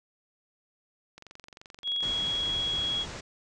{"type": "click train", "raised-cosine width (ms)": 0.2, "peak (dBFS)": -29, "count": 29, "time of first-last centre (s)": [1.18, 2.397], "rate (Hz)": 23}
{"type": "tone", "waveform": "sine", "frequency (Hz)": 3322, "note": "G#7", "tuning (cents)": 0, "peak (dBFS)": -27, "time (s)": [1.83, 3.06], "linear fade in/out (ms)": 50}
{"type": "low-pass noise", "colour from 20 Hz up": "pink", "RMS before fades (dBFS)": -40, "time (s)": [2.02, 3.21], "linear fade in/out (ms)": 10, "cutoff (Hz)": 7600, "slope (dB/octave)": 48}
{"effects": []}